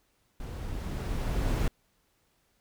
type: noise with level ramp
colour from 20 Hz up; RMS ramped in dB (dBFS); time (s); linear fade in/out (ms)
brown; -39 to -26; 0.4-1.68; 2
effects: pink hiss -71 dBFS RMS until 2.6 s